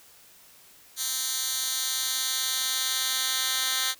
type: tone with high-pass filter sweep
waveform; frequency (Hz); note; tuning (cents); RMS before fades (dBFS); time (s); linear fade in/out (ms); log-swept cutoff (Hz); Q
10% pulse; 260.5; C4; -7; -28; 0.96-3.95; 50; 5300 to 2800; 1
effects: white hiss -54 dBFS RMS until 3.99 s